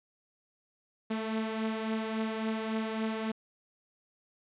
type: beating tone pair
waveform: sawtooth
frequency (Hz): 220 / 223.6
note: A3 / A3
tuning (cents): 0 / +28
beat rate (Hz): 3.6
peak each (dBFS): -28 / -34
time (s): 1.1-3.32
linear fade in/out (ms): 10
effects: resampled to 8000 Hz + 9-bit